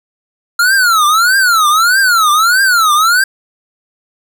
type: tone with vibrato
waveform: square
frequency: 1376 Hz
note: F6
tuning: 26 cents flat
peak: -8 dBFS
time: 0.59-3.24 s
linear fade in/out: 5 ms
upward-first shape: triangle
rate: 1.6 Hz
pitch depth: 280 cents each way
effects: none